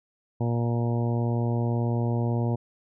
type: harmonic tone with a mistuned harmonic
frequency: 118.3 Hz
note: A#2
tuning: 26 cents sharp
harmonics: 1 / 2 / 3 / 4 / 5 / 6 / 7 / 8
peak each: -24 / -30 / -34 / -36 / -38 / -40 / -41 / -42 dBFS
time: 0.4-2.56 s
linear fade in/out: 10 ms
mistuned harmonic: 8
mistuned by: -17 cents
effects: none